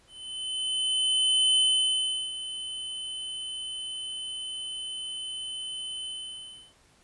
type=tone with ADSR envelope; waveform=square; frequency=3042 Hz; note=F#7; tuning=47 cents sharp; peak=-20 dBFS; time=0.07-6.74 s; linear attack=1500 ms; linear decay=740 ms; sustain=-14 dB; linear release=680 ms; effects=pink hiss -61 dBFS RMS until 7.03 s + resampled to 24000 Hz